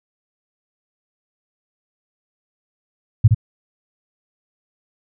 sine tone with echo, 110 Hz, A2, in tune, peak -4 dBFS, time 3.24-3.28 s, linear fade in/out 10 ms, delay 67 ms, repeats 1, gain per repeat -5 dB, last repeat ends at 3.347 s, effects none

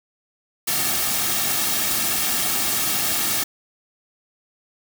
white noise with comb filter, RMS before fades -22 dBFS, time 0.67-3.44 s, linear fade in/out 10 ms, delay 2 ms, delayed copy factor -0.55, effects none

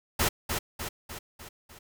pink noise with echo, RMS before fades -25 dBFS, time 0.19-0.29 s, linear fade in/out 10 ms, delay 300 ms, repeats 5, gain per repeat -5 dB, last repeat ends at 1.79 s, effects none

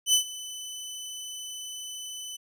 20% pulse tone with ADSR envelope, 3009 Hz, F#7, 28 cents sharp, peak -12 dBFS, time 0.06-2.37 s, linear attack 75 ms, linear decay 100 ms, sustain -19 dB, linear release 14 ms, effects none

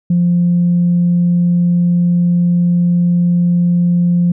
sine tone, 174.61 Hz, F3, in tune, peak -8 dBFS, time 0.1-4.32 s, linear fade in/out 5 ms, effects tanh soft clip ceiling -5 dBFS

